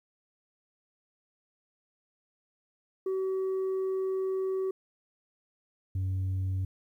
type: tone pair in turn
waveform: sine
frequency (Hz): 380 / 94.37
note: F#4 / F#2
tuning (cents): +46 / +35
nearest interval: 2 octaves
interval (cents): 2411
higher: first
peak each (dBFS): -25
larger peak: neither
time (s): 3.06-4.71 / 5.95-6.65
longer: first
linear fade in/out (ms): 5
effects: tanh soft clip ceiling -27 dBFS + 11-bit